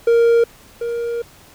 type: tone pair in turn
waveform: triangle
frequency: 466.2 / 470 Hz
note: A#4 / A#4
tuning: 0 / +14 cents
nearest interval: unison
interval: 14 cents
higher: second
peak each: -8 / -18 dBFS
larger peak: first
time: 0.07-0.44 / 0.81-1.22 s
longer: second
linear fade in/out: 5 ms
effects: pink hiss -46 dBFS RMS until 1.54 s